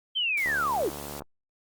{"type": "linear sweep", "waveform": "sine", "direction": "down", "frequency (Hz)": [3176, 271.7], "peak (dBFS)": -24, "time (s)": [0.15, 0.9], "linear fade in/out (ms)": 20}
{"type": "noise", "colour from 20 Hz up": "white", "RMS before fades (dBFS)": -42, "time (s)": [0.37, 1.2], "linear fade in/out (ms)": 5}
{"type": "click train", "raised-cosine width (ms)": 1, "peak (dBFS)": -24, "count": 56, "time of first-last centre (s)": [0.46, 1.221], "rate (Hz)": 72.3}
{"effects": ["Opus 48 kbps"]}